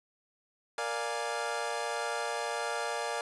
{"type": "chord", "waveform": "25% pulse", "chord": "Bb dominant seventh", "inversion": "none", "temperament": "equal", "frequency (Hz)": [466.2, 587.3, 698.5, 830.6], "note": ["Bb4", "D5", "F5", "Ab5"], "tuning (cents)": [0, 0, 0, 0], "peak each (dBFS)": -34, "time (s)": [0.78, 3.21], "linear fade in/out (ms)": 2, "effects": ["resampled to 24000 Hz", "10-bit"]}